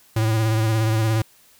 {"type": "tone with vibrato", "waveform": "square", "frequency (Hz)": 110.7, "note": "A2", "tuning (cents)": 11, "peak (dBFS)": -18, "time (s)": [0.16, 1.22], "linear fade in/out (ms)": 5, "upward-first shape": "sine", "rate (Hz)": 17, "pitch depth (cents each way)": 36, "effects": ["white hiss -54 dBFS RMS until 1.59 s"]}